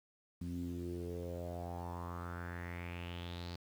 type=tone with low-pass filter sweep; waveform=sawtooth; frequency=87 Hz; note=F2; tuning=6 cents flat; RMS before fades=-43 dBFS; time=0.41-3.56 s; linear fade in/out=5 ms; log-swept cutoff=220 to 4600 Hz; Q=5.1; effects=10-bit